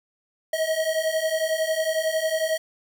square beating tone pair, 630 / 641 Hz, D#5 / E5, +21 / -49 cents, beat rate 11 Hz, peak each -27 / -25 dBFS, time 0.53-2.58 s, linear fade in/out 5 ms, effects none

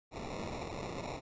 violet noise with sample-and-hold, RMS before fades -41 dBFS, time 0.11-1.21 s, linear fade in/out 50 ms, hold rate 1575 Hz, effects resampled to 16000 Hz

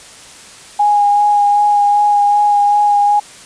sine tone with vibrato, 823 Hz, G#5, 16 cents flat, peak -8 dBFS, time 0.79-3.2 s, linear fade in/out 10 ms, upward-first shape sine, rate 2.6 Hz, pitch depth 14 cents each way, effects white hiss -37 dBFS RMS until 3.45 s + resampled to 22050 Hz

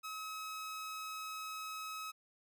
sawtooth tone, 1280 Hz, D#6, 49 cents sharp, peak -38 dBFS, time 0.03-2.12 s, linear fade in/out 20 ms, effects none

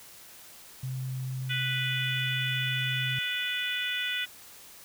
sine tone, 130 Hz, C3, 11 cents flat, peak -31 dBFS, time 0.83-3.19 s, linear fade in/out 5 ms
harmonic tone, 493.9 Hz, B4, in tune, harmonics 3 / 4 / 5 / 6 / 7, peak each -35 / -35 / -35 / -35 / -35 dBFS, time 1.49-4.26 s, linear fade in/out 20 ms
effects white hiss -50 dBFS RMS until 4.84 s

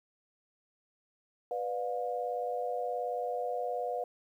sine chord, B diminished, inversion none, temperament just, 493.9 / 592.7 / 711.2 Hz, B4 / D5 / F5, 0 / +16 / +31 cents, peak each -35 / -39 / -35 dBFS, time 1.51-4.04 s, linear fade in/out 2 ms, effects 11-bit

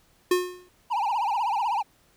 square tone with exponential decay, 360 Hz, F#4, 47 cents flat, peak -17 dBFS, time 0.31-0.69 s, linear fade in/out 5 ms, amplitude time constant 81 ms
triangle tone with vibrato, 882 Hz, A5, 4 cents sharp, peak -21 dBFS, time 0.9-1.83 s, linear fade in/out 20 ms, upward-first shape triangle, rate 16 Hz, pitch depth 230 cents each way
effects pink hiss -62 dBFS RMS until 2.16 s

